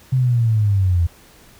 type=linear sweep; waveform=sine; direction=down; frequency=132 to 82.4 Hz; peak=-13 dBFS; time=0.12-1.07 s; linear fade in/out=10 ms; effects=pink hiss -48 dBFS RMS until 1.59 s

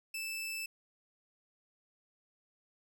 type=tone; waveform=sawtooth; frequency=2637 Hz; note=E7; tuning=in tune; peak=-34 dBFS; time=0.14-0.66 s; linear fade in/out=5 ms; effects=none

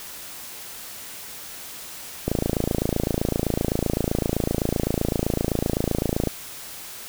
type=click train; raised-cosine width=2 ms; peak=-8 dBFS; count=112; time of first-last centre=2.28-6.273 s; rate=27.8 Hz; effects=white hiss -38 dBFS RMS until 7.08 s

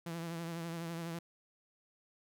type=tone with vibrato; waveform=sawtooth; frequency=167.3 Hz; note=E3; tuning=26 cents sharp; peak=-35 dBFS; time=0.06-1.19 s; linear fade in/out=5 ms; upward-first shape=triangle; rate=12 Hz; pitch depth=49 cents each way; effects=none

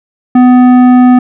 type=tone with tanh clipping; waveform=triangle; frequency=250 Hz; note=B3; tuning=21 cents sharp; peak=-3 dBFS; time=0.35-1.19 s; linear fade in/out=5 ms; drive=16 dB; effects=none

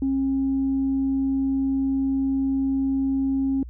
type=tone; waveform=sine; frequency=270 Hz; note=C#4; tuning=45 cents flat; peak=-19 dBFS; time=0.02-3.63 s; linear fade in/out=2 ms; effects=tanh soft clip ceiling -16 dBFS + added 60 Hz sine -35 dBFS peak until 3.69 s

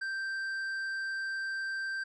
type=tone with tanh clipping; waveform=sine; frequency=1568 Hz; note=G6; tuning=in tune; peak=-34 dBFS; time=0.01-2.04 s; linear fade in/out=10 ms; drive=7 dB; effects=none

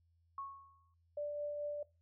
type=tone with exponential decay; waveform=sine; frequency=1100 Hz; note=C#6; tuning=14 cents flat; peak=-39 dBFS; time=0.38-0.94 s; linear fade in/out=2 ms; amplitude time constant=120 ms
type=tone with tremolo; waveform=sine; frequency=587.3 Hz; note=D5; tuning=in tune; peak=-36 dBFS; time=1.17-1.83 s; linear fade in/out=5 ms; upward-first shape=triangle; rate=4.6 Hz; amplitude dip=30%
effects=noise-tail reverb RT60 0.3 s tail -22 dB re dry + added 84 Hz sine -70 dBFS peak until 2.01 s

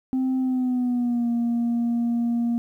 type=tone with pitch glide; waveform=sine; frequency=260 to 235.7 Hz; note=C4 to A#3; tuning=-11 to +19 cents; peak=-18 dBFS; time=0.13-2.58 s; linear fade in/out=0 ms; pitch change=-170 cents; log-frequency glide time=0.39-1.29 s; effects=tanh soft clip ceiling -19 dBFS + 10-bit

